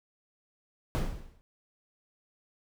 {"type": "noise with exponential decay", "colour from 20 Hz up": "brown", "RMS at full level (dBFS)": -23, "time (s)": [0.95, 1.41], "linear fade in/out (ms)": 0, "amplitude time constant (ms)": 100, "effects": []}